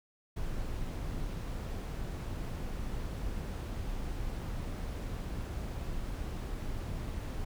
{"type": "noise", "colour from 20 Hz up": "brown", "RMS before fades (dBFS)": -37, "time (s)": [0.36, 7.45], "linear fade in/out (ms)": 10, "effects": []}